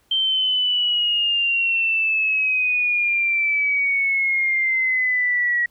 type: exponential sweep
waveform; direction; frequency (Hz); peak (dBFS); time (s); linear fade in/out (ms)
sine; down; 3136 to 1911; -17; 0.11-5.66; 5
effects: pink hiss -62 dBFS RMS until 5.7 s